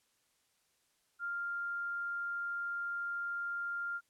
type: tone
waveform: sine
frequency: 1396.9 Hz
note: F6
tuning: in tune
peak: -35 dBFS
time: 1.19-4.01 s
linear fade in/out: 50 ms
effects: white hiss -75 dBFS RMS until 4.09 s + low-pass 11000 Hz 12 dB/octave